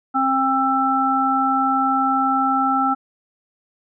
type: harmonic tone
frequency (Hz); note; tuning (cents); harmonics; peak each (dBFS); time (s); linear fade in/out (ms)
266; C4; +29; 1 / 3 / 5; -22 / -20 / -19; 0.14-2.95; 20
effects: none